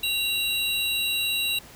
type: tone pair together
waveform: square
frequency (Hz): 2766 / 3909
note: F7 / B7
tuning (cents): -17 / -19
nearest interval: tritone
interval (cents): 598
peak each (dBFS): -27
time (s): 0.03-1.59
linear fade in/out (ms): 5
effects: pink hiss -47 dBFS RMS until 1.75 s